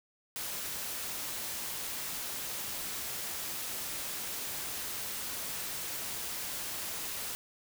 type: noise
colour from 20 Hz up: white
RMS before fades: -38 dBFS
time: 0.36-7.35 s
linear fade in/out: 0 ms
effects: none